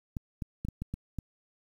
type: clicks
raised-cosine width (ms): 5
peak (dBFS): -22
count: 7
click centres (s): 0.168 / 0.422 / 0.65 / 0.686 / 0.82 / 0.94 / 1.187
effects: 9-bit